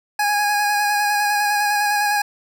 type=tone with vibrato; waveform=25% pulse; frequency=827 Hz; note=G#5; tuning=8 cents flat; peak=-13 dBFS; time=0.19-2.22 s; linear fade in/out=5 ms; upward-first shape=square; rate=9.9 Hz; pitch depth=16 cents each way; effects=none